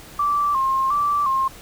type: tone with vibrato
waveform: sine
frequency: 1114 Hz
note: C#6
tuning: 8 cents sharp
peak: -17 dBFS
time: 0.19-1.48 s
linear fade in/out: 5 ms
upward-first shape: square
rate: 1.4 Hz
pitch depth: 77 cents each way
effects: pink hiss -42 dBFS RMS until 1.61 s